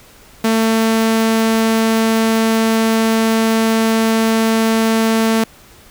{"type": "tone", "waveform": "sawtooth", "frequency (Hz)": 223.7, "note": "A3", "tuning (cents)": 29, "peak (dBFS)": -8, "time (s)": [0.44, 5.44], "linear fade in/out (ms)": 5, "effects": ["pink hiss -44 dBFS RMS until 5.9 s"]}